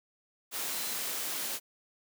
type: tone in noise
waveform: sine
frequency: 4065 Hz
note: B7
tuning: 49 cents sharp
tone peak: -44 dBFS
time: 0.7-0.98 s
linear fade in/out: 50 ms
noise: white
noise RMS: -35 dBFS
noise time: 0.51-1.6 s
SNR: -12 dB
effects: high-pass 200 Hz 12 dB/octave